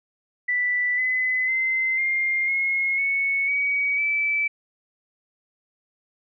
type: tone with pitch steps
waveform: sine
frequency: 1975.5 / 2021 / 2067 / 2114 / 2162 / 2211 / 2261 / 2313 Hz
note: B6 / B6 / C7 / C7 / C#7 / C#7 / C#7 / D7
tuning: 0 / +39 / -22 / +17 / -44 / -5 / +34 / -27 cents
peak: -20 dBFS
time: 0.48-4.48 s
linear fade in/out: 10 ms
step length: 500 ms
effects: none